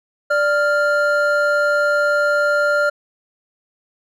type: tone pair together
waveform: triangle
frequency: 587.3 / 1396.9 Hz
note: D5 / F6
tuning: 0 / 0 cents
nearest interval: octave + minor third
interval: 1500 cents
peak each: -15 dBFS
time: 0.3-2.9 s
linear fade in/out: 10 ms
effects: none